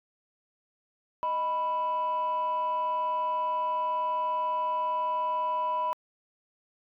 sine tone pair together, 622.3 / 987.8 Hz, D#5 / B5, 0 / 0 cents, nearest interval minor sixth, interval 800 cents, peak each -33 / -25 dBFS, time 1.23-5.93 s, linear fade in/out 0 ms, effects tanh soft clip ceiling -23 dBFS

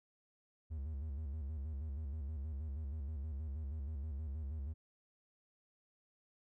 triangle tone with vibrato, 73.42 Hz, D2, in tune, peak -37 dBFS, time 0.7-4.74 s, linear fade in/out 20 ms, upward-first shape square, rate 6.3 Hz, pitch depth 120 cents each way, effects none

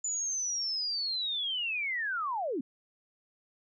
sine linear sweep, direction down, 7040 to 230 Hz, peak -30 dBFS, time 0.04-2.61 s, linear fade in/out 5 ms, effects none

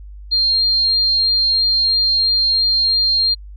sine tone, 4201 Hz, C8, 6 cents sharp, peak -12 dBFS, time 0.31-3.35 s, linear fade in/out 20 ms, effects added 50 Hz sine -32 dBFS peak until 3.56 s + MP3 96 kbps

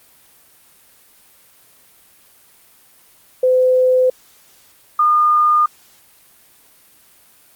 sine tone pair in turn, 510 / 1215.9 Hz, C5 / D#6, -44 / -40 cents, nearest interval octave + minor third, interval 1504 cents, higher second, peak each -10 dBFS, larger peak neither, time 3.43-4.1 / 4.99-5.66 s, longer neither, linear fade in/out 5 ms, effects white hiss -50 dBFS RMS until 7.55 s + Opus 32 kbps

